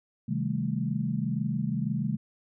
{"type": "chord", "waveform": "sine", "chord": "A half-diminished seventh", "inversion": "first", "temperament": "just", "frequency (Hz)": [132, 158.4, 198, 220], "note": ["C3", "Eb3", "G3", "A3"], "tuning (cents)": [16, 31, 18, 0], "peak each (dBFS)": -32, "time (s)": [0.28, 2.17], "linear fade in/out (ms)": 10, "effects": []}